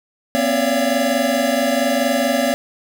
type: tone cluster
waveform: square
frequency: 241.2 / 265.7 / 558 / 579 / 680 Hz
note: B3 / C4 / C#5 / D5 / F5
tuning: -41 / +27 / +11 / -25 / -46 cents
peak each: -23 dBFS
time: 0.35-2.54 s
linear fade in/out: 0 ms
effects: none